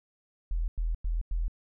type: tone bursts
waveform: sine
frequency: 41.2 Hz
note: E1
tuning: in tune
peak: -26 dBFS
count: 4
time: 0.51-1.481 s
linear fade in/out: 0 ms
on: 170 ms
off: 97 ms
effects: none